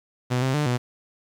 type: tone with pitch steps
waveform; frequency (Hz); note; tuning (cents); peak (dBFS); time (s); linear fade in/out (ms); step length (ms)
sawtooth; 125.1 / 131.5 / 149.1 / 123.4; B2 / C3 / D3 / B2; +23 / +9 / +27 / -1; -17; 0.3-0.78; 20; 120
effects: low-pass 8000 Hz 12 dB/octave + 8-bit